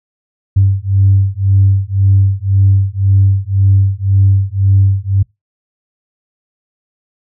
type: beating tone pair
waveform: sine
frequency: 96.7 / 98.6 Hz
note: G2 / G2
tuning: -23 / +11 cents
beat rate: 1.9 Hz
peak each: -10 dBFS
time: 0.56-5.23 s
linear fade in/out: 10 ms
effects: noise-tail reverb RT60 0.2 s tail -25 dB re dry + tanh soft clip ceiling 0 dBFS